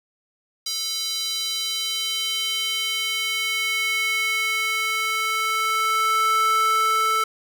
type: tone with high-pass filter sweep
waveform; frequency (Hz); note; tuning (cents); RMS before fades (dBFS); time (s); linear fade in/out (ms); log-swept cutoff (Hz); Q
square; 440; A4; 0; -23; 0.66-7.24; 5; 4500 to 1100; 3.1
effects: none